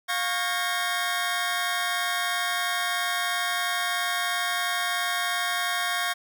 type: tone cluster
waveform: 25% pulse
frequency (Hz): 707 / 1102 / 1608 / 1851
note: F5 / C#6 / G6 / A#6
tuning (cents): +21 / -11 / +44 / -13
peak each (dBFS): -27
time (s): 0.08-6.14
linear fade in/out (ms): 20
effects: none